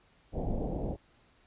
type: low-pass noise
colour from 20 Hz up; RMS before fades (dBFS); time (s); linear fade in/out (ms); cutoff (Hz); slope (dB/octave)
pink; -33; 0.32-0.97; 50; 750; 48
effects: pink hiss -65 dBFS RMS until 1.46 s + resampled to 8000 Hz